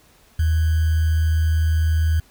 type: tone with sample-and-hold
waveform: sine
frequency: 79.8 Hz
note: D#2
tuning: 44 cents sharp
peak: -15 dBFS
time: 0.39-2.2 s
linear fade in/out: 5 ms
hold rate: 1575 Hz
effects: pink hiss -54 dBFS RMS until 2.3 s